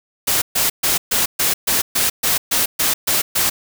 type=noise bursts; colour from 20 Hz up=white; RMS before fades=-17 dBFS; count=12; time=0.27-3.5 s; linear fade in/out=10 ms; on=150 ms; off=130 ms; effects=none